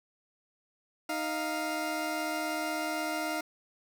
20% pulse tone pair together, 311.1 / 698.4 Hz, D#4 / F5, 0 / 0 cents, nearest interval octave + major second, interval 1400 cents, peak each -29 / -29 dBFS, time 1.09-3.41 s, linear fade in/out 5 ms, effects none

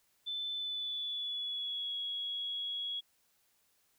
sine tone with pitch glide, 3520 to 3334 Hz, A7 to G#7, 0 to +6 cents, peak -35 dBFS, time 0.26-3.01 s, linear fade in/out 20 ms, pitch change -94 cents, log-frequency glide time 0.54-1.95 s, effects white hiss -73 dBFS RMS until 3.98 s

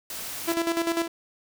white noise, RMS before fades -35 dBFS, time 0.1-0.54 s, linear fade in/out 2 ms
sawtooth tone with tremolo, 334.7 Hz, E4, 26 cents sharp, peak -18 dBFS, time 0.47-1.08 s, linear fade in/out 20 ms, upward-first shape square, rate 10 Hz, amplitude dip 60%
effects none

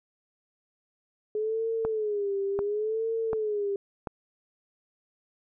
sine tone with vibrato, 422.5 Hz, G#4, 30 cents sharp, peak -26 dBFS, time 1.35-3.76 s, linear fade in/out 2 ms, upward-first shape sine, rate 0.7 Hz, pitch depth 120 cents each way
click train, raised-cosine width 1 ms, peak -18 dBFS, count 4, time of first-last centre 1.85-4.072 s, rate 1.35 Hz
effects none

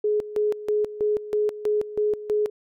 sine tone with tremolo, 421.1 Hz, G#4, 24 cents sharp, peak -19 dBFS, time 0.04-2.5 s, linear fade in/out 5 ms, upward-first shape square, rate 3.1 Hz, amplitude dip 80%, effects none

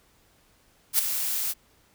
blue noise with ADSR envelope, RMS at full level -19 dBFS, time 0.93-1.54 s, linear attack 60 ms, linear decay 5 ms, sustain -9 dB, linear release 34 ms, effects pink hiss -62 dBFS RMS until 1.94 s

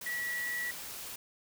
sine tone in noise, 1938 Hz, B6, 33 cents flat, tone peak -33 dBFS, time 0.06-0.71 s, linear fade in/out 5 ms, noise white, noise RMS -43 dBFS, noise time 0.01-1.16 s, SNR +7 dB, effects none

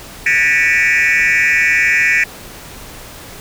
sine tone with frequency modulation, 2096 Hz, C7, 2 cents sharp, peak -7 dBFS, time 0.26-2.24 s, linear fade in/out 5 ms, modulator 153 Hz, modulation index 2.6, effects tanh soft clip ceiling -9 dBFS + pink hiss -34 dBFS RMS until 3.4 s

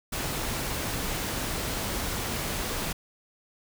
pink noise, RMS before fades -31 dBFS, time 0.12-2.93 s, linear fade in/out 10 ms, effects none

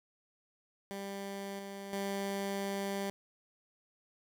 15% pulse tone with level steps, 197.7 Hz, G3, 15 cents sharp, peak -33 / -36 / -28 dBFS, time 0.91-3.1 s, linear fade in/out 0 ms, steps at 1.59 / 1.93 s, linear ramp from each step 2 ms, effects none

